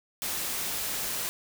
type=noise; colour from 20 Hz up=white; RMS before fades=-32 dBFS; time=0.22-1.29 s; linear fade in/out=0 ms; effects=none